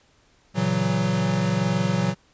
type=chord; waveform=square; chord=F# dominant seventh; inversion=first; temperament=equal with one note detuned; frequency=116.54 / 138.59 / 163.68 / 185 Hz; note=A#2 / C#3 / E3 / F#3; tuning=0 / 0 / -12 / 0 cents; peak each=-28 / -29 / -28 / -24 dBFS; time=0.54-2.15 s; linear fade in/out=50 ms; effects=pink hiss -60 dBFS RMS until 2.33 s + resampled to 16000 Hz